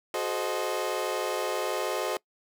30% pulse chord, F# diminished seventh, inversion none, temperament equal with one note detuned, 370 / 430.7 / 523.3 / 622.3 Hz, F#4 / A4 / C5 / Eb5, 0 / -37 / 0 / 0 cents, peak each -31 dBFS, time 0.14-2.17 s, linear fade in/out 2 ms, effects noise-tail reverb RT60 0.1 s tail -23 dB re dry

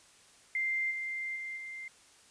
sine tone with level steps, 2093 Hz, C7, in tune, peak -29 / -34 / -37 / -40 dBFS, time 0.55-1.88 s, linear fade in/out 2 ms, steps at 0.9 / 1.35 / 1.56 s, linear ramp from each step 20 ms, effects white hiss -60 dBFS RMS until 2.3 s + resampled to 22050 Hz

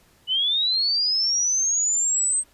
sine linear sweep, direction up, 2940 to 8372 Hz, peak -19 dBFS, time 0.27-2.44 s, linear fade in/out 50 ms, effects pink hiss -58 dBFS RMS until 2.53 s + resampled to 32000 Hz

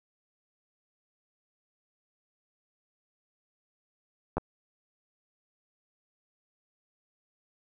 clicks, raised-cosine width 1 ms, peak -15 / -17 dBFS, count 2, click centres 4.37 / 4.381 s, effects none

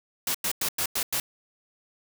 white noise bursts, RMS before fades -27 dBFS, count 6, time 0.27-1.2 s, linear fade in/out 2 ms, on 75 ms, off 96 ms, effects none

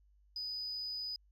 triangle tone, 4978 Hz, D#8, in tune, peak -35 dBFS, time 0.36-1.16 s, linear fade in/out 2 ms, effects tanh soft clip ceiling -35 dBFS + added 50 Hz sine -64 dBFS peak until 1.31 s

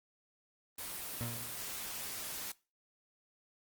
white noise, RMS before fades -42 dBFS, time 0.78-2.52 s, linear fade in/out 5 ms
30% pulse tone with exponential decay, 117.8 Hz, A#2, 19 cents sharp, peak -32 dBFS, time 1.21-1.77 s, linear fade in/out 0 ms, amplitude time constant 120 ms
effects noise-tail reverb RT60 0.3 s tail -21 dB re dry + Opus 24 kbps

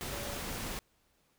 sine tone in noise, 570 Hz, C#5, 48 cents sharp, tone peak -44 dBFS, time 0.12-0.38 s, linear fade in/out 0 ms, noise pink, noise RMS -39 dBFS, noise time 0.01-0.79 s, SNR -8 dB, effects pink hiss -72 dBFS RMS until 1.38 s

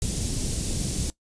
pink band-stop noise, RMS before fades -27 dBFS, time 0.02-1.1 s, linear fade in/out 0 ms, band 280 to 5900 Hz, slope 12 dB/octave, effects noise-tail reverb RT60 0.1 s tail -19 dB re dry + resampled to 22050 Hz

